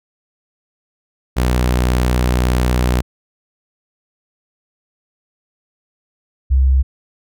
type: tone pair in turn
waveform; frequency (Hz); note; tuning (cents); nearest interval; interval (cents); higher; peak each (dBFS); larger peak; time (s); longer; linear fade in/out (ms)
sawtooth / sine; 61.74 / 66.02; B1 / C2; 0 / +16; minor second; 116; second; -9; neither; 1.36-3.02 / 6.5-6.83; first; 20
effects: none